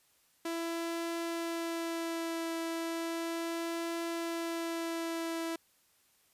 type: tone with vibrato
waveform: sawtooth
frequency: 332.9 Hz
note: E4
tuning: 17 cents sharp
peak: -30 dBFS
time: 0.45-5.56 s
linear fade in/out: 5 ms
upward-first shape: triangle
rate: 0.35 Hz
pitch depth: 15 cents each way
effects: white hiss -69 dBFS RMS until 6.33 s + resampled to 32000 Hz